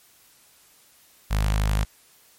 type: tone with notch filter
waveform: sawtooth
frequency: 51.91 Hz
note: G#1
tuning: in tune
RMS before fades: -22 dBFS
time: 1.3-1.85 s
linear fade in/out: 20 ms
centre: 340 Hz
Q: 0.62
effects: white hiss -56 dBFS RMS until 2.38 s + MP3 64 kbps